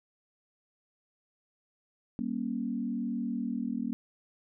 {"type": "chord", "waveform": "sine", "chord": "G diminished", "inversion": "none", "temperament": "equal with one note detuned", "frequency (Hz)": [196, 236.9, 277.2], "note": ["G3", "Bb3", "Db4"], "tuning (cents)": [0, 28, 0], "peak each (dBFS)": [-37, -32, -37], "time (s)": [2.19, 3.93], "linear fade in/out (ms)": 0, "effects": []}